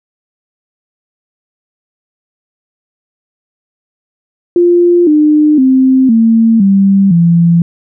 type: tone with pitch steps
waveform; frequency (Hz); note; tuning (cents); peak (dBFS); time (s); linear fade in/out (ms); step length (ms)
sine; 349.2 / 302.2 / 261.6 / 226.4 / 195.98 / 169.63; F4 / D4 / C4 / A3 / G3 / E3; 0 / +50 / 0 / +50 / 0 / +50; -4; 4.56-7.62; 2; 510
effects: none